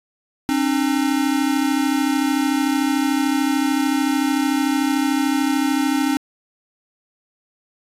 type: tone pair together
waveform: square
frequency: 268.9 / 302.4 Hz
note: C4 / D#4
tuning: +47 / -49 cents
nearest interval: major second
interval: 204 cents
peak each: -20 / -21 dBFS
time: 0.49-6.17 s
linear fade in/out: 0 ms
effects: resampled to 32000 Hz